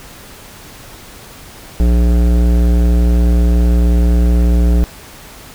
sine tone with hard clipping, 59.2 Hz, A#1, 27 cents sharp, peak -10 dBFS, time 1.8-4.84 s, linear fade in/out 0 ms, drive 15 dB, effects pink hiss -36 dBFS RMS until 5.54 s

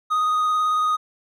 triangle tone with vibrato, 1244.5 Hz, D#6, in tune, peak -16 dBFS, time 0.1-0.97 s, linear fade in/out 20 ms, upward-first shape square, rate 18 Hz, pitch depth 11 cents each way, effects none

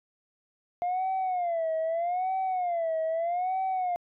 sine tone with vibrato, 698.5 Hz, F5, in tune, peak -24 dBFS, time 0.82-3.96 s, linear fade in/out 0 ms, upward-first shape sine, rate 0.8 Hz, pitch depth 150 cents each way, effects tanh soft clip ceiling -24 dBFS

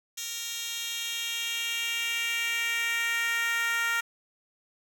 10% pulse tone with high-pass filter sweep, 464.3 Hz, A#4, 7 cents flat, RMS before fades -30 dBFS, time 0.17-4.01 s, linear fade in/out 10 ms, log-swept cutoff 4500 to 1500 Hz, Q 2.3, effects 8-bit

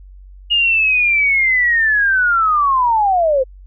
sine linear sweep, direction down, 2864 to 502 Hz, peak -11 dBFS, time 0.5-3.44 s, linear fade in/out 20 ms, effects added 47 Hz sine -36 dBFS peak until 3.66 s

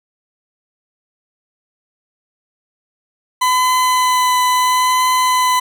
40% pulse tone with vibrato, 1008 Hz, B5, 35 cents sharp, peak -11 dBFS, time 3.41-5.6 s, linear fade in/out 10 ms, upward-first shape triangle, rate 0.74 Hz, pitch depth 13 cents each way, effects none

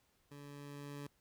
20% pulse tone with level ramp, 143.4 Hz, D3, 41 cents flat, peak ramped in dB -46 to -39 dBFS, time 0.31-1.07 s, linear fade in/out 5 ms, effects pink hiss -75 dBFS RMS until 1.2 s

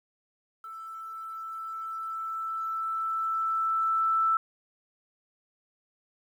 sine tone with level ramp, 1323 Hz, E6, 6 cents sharp, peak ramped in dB -39 to -21 dBFS, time 0.64-4.37 s, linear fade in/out 2 ms, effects 10-bit

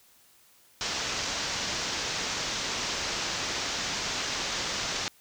white low-pass noise, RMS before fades -32 dBFS, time 0.81-5.08 s, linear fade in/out 0 ms, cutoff 6600 Hz, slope 48 dB/octave, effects white hiss -60 dBFS RMS until 5.2 s

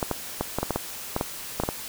clicks, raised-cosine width 1 ms, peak -10 dBFS, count 12, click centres 0.028 / 0.113 / 0.41 / 0.586 / 0.63 / 0.707 / 0.76 / 1.164 / 1.211 / 1.6 / 1.636 / 1.689 s, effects white hiss -37 dBFS RMS until 1.88 s

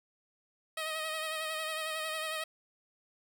10% pulse tone with vibrato, 630 Hz, D#5, 21 cents sharp, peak -26 dBFS, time 0.77-2.44 s, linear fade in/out 5 ms, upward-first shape sine, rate 11 Hz, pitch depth 34 cents each way, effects none

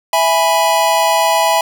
square chord, E major, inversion none, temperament equal, 659.3 / 830.6 / 987.8 Hz, E5 / G#5 / B5, 0 / 0 / 0 cents, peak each -16 dBFS, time 0.13-1.61 s, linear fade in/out 2 ms, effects none

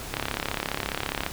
click train, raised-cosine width 0.3 ms, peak -10 dBFS, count 40, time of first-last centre 0.14-1.264 s, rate 34.7 Hz, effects pink hiss -37 dBFS RMS until 1.32 s

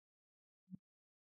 sine tone with exponential growth, 185 Hz, F#3, in tune, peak -40 dBFS, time 0.67-0.75 s, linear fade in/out 5 ms, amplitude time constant 16 ms, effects noise-tail reverb RT60 0.1 s tail -21 dB re dry + high-pass 100 Hz 12 dB/octave

